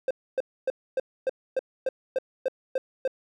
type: tone bursts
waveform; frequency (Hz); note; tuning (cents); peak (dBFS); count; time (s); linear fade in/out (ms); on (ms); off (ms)
triangle; 523; C5; -1; -20; 11; 0.08-3.077; 2; 27; 270
effects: none